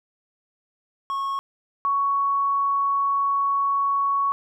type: tone pair in turn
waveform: triangle / sine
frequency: 1098 / 1114.6 Hz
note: C#6 / C#6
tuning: -17 / +9 cents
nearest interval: unison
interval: 26 cents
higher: second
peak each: -22 / -19 dBFS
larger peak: second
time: 1.1-1.39 / 1.85-4.32 s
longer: second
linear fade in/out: 0 ms
effects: none